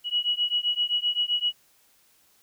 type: beating tone pair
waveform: sine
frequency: 2916 / 2923.7 Hz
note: F#7 / F#7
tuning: -26 / -21 cents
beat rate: 7.7 Hz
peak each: -26 dBFS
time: 0.04-1.53 s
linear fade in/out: 50 ms
effects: white hiss -62 dBFS RMS until 2.42 s